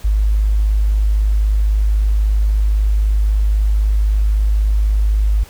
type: tone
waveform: sine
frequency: 51.9 Hz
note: G#1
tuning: in tune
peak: -11 dBFS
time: 0.04-5.44 s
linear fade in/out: 10 ms
effects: pink hiss -42 dBFS RMS until 5.49 s